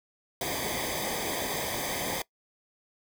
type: noise with comb filter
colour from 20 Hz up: pink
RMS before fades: -32 dBFS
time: 0.41-2.22 s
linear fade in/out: 2 ms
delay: 0.72 ms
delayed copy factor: -0.85
effects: noise-tail reverb RT60 0.1 s tail -21 dB re dry